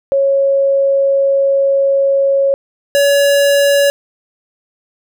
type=tone pair in turn; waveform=sine / square; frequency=550 / 565.5 Hz; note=C#5 / C#5; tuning=-14 / +34 cents; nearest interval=unison; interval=48 cents; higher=second; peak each=-9 dBFS; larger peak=neither; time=0.12-2.54 / 2.95-3.9 s; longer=first; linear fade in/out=0 ms; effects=none